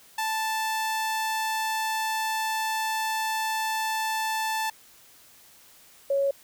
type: tone pair in turn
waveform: sawtooth / sine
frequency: 880 / 554.4 Hz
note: A5 / C#5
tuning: 0 / 0 cents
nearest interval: minor sixth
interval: 800 cents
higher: first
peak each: -22 / -21 dBFS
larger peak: second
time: 0.18-4.7 / 6.1-6.31 s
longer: first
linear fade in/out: 5 ms
effects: white hiss -54 dBFS RMS until 6.43 s